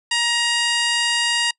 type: harmonic tone with a mistuned harmonic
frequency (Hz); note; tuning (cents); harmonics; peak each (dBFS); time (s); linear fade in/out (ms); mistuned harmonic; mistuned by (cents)
943; A#5; +20; 1 / 2 / 3 / 4 / 5 / 6 / 7 / 8 / 9 / 10; -28 / -23 / -22 / -28 / -26 / -36 / -35 / -29 / -36 / -34; 0.11-1.51; 5; 5; +19
effects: noise-tail reverb RT60 0.1 s tail -25 dB re dry